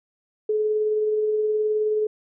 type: tone with tremolo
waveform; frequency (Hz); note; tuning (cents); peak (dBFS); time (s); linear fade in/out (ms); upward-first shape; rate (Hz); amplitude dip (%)
sine; 427.8; A4; -49; -18; 0.49-2.07; 5; triangle; 19; 30
effects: none